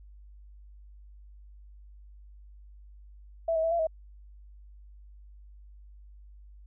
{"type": "tone with pitch steps", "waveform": "sine", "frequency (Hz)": [660, 641, 657, 680, 640], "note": ["E5", "E5", "E5", "F5", "D#5"], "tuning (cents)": [2, -49, -6, -46, 49], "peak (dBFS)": -24, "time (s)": [3.48, 3.87], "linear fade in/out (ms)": 5, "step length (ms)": 78, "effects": ["added 50 Hz sine -48 dBFS peak until 6.66 s"]}